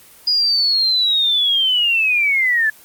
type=linear sweep; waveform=sine; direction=down; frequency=4942 to 1712 Hz; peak=-13 dBFS; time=0.27-2.7 s; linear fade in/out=5 ms; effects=white hiss -45 dBFS RMS until 2.84 s + Opus 24 kbps